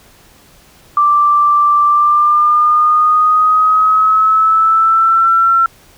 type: tone with pitch glide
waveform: sine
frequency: 1174.7 to 1349.4 Hz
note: D6 to E6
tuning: 0 to +40 cents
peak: -7 dBFS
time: 0.97-5.66 s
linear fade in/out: 2 ms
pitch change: +240 cents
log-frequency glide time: 1.86-5.33 s
effects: pink hiss -45 dBFS RMS until 5.97 s